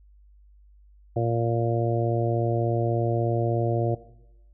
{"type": "harmonic tone", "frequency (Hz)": 116.54, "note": "A#2", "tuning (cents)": 0, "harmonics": [1, 2, 3, 4, 5, 6], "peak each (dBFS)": [-25, -36, -28, -31, -30, -31], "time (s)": [1.16, 3.95], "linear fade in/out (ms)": 5, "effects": ["noise-tail reverb RT60 0.9 s tail -17 dB re dry", "added 50 Hz sine -51 dBFS peak until 4.53 s"]}